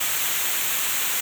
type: noise with comb filter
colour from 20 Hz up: white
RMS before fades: -24 dBFS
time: 0-1.21 s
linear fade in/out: 10 ms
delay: 0.2 ms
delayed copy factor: -0.6
effects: none